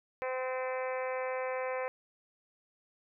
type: harmonic tone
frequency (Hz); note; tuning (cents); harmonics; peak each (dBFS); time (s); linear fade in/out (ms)
257.4; C4; -28; 2 / 3 / 4 / 5 / 6 / 7 / 8 / 9 / 10; -34 / -42 / -41 / -48 / -48 / -46 / -46 / -47 / -52; 0.22-1.88; 0
effects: none